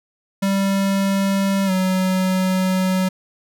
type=tone with pitch glide; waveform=square; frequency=195.7 to 186.65 Hz; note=G3 to F#3; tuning=-3 to +15 cents; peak=-17 dBFS; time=0.42-3.09 s; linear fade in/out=10 ms; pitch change=-82 cents; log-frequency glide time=1.66-1.71 s; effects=none